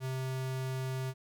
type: tone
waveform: square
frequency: 130.81 Hz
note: C3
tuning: in tune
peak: -34 dBFS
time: 0-1.14 s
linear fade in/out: 50 ms
effects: none